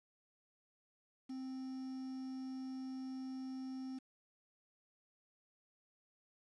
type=tone with quantisation; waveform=triangle; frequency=261.6 Hz; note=C4; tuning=in tune; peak=-40 dBFS; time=1.29-3.99 s; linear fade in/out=10 ms; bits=10; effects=resampled to 22050 Hz